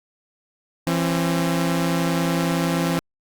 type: tone pair together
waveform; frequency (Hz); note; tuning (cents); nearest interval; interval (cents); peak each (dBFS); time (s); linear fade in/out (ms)
sawtooth; 168.72 / 268.2; E3 / C4; +41 / +43; minor sixth; 802; -17 / -20; 0.87-2.99; 0
effects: Opus 48 kbps